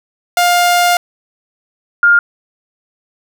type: tone pair in turn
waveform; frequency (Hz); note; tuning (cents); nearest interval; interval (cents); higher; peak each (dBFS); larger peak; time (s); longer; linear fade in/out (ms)
sawtooth / sine; 705 / 1410; F5 / F6; +16 / +16; octave; 1200; second; -5; neither; 0.37-0.97 / 2.03-2.19; first; 2
effects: none